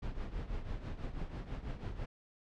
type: noise with tremolo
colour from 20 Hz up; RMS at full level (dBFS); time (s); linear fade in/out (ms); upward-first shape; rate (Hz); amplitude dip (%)
brown; -37; 0.02-2.06; 10; triangle; 6.1; 75
effects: low-pass 4000 Hz 12 dB/octave